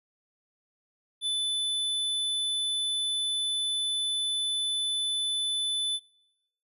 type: tone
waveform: square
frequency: 3500 Hz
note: A7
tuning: 10 cents flat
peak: -27 dBFS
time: 1.21-6 s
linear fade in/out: 50 ms
effects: noise-tail reverb RT60 1.0 s tail -26 dB re dry + resampled to 32000 Hz